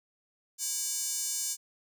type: tone with high-pass filter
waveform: square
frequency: 327.5 Hz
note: E4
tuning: 11 cents flat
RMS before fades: -33 dBFS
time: 0.58-1.57 s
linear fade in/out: 50 ms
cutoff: 6800 Hz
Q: 2.7
effects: none